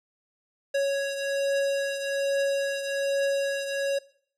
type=beating tone pair; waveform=square; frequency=554.4 / 555.6 Hz; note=C#5 / C#5; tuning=0 / +4 cents; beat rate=1.2 Hz; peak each=-26 / -33 dBFS; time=0.74-3.99 s; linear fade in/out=10 ms; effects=noise-tail reverb RT60 0.6 s tail -21 dB re dry + low-pass 9000 Hz 12 dB/octave